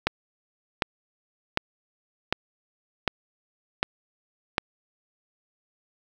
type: click train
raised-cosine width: 0.3 ms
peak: -5 dBFS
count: 7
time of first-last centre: 0.07-4.581 s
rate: 1.33 Hz
effects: 7-bit